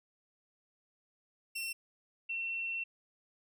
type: tone pair in turn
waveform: sawtooth / sine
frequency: 2708 / 2708 Hz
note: E7 / E7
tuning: +46 / +46 cents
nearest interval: unison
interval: 0 cents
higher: neither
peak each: -33 / -34 dBFS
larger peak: first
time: 1.55-1.73 / 2.29-2.84 s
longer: second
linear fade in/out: 10 ms
effects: none